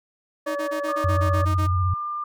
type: harmonic tone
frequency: 571 Hz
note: D5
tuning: 49 cents flat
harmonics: 1 / 2 / 3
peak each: -26 / -32 / -36 dBFS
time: 0.46-1.45 s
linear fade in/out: 10 ms
type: tone bursts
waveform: sawtooth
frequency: 311.1 Hz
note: D#4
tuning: in tune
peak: -25 dBFS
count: 10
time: 0.46-1.674 s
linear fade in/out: 20 ms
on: 98 ms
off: 26 ms
type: tone with pitch glide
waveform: sine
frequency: 1212 to 1196.7 Hz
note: D#6 to D6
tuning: -46 to +32 cents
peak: -26 dBFS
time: 0.88-2.24 s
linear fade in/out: 5 ms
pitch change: -22 cents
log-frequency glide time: 1.57-1.93 s
type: tone with vibrato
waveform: sine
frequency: 90.8 Hz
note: F#2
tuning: 32 cents flat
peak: -19 dBFS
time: 1.04-1.94 s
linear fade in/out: 5 ms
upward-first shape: sine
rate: 16 Hz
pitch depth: 86 cents each way
effects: none